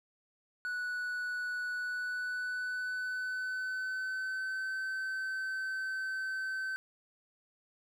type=tone with pitch glide; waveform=triangle; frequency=1476 to 1536.9 Hz; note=F#6 to G6; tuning=-5 to -35 cents; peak=-32 dBFS; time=0.65-6.76 s; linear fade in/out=0 ms; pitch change=+70 cents; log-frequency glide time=1.72-4.77 s; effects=none